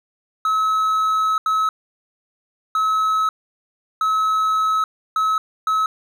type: tone bursts at uneven times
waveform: triangle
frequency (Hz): 1289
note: E6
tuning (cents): -39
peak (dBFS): -14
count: 6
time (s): 0.45-1.38 / 1.46-1.69 / 2.75-3.29 / 4.01-4.84 / 5.16-5.38 / 5.67-5.86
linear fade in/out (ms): 2
effects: none